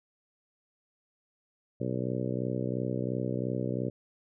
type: harmonic tone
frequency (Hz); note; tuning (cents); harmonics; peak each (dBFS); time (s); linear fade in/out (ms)
62.9; B1; +32; 2 / 3 / 4 / 5 / 6 / 7 / 8 / 9; -34 / -36 / -37 / -38 / -39 / -39 / -40 / -41; 1.8-3.9; 10
effects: none